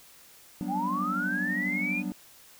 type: chord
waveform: triangle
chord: G major seventh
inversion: third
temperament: just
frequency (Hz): 183.75 / 196 / 245 / 294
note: F#3 / G3 / B3 / D4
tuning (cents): -12 / 0 / -14 / +2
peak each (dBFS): -34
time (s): 0.61-2.12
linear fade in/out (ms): 0
type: linear sweep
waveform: sine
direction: up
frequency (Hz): 740 to 2485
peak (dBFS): -28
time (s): 0.67-2.03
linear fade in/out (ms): 50
effects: white hiss -54 dBFS RMS until 2.59 s